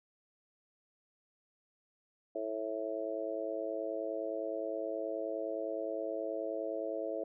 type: harmonic tone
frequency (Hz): 109.6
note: A2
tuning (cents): -6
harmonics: 3 / 4 / 5 / 6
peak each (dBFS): -42 / -41 / -39 / -39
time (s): 2.35-7.24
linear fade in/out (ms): 5
effects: none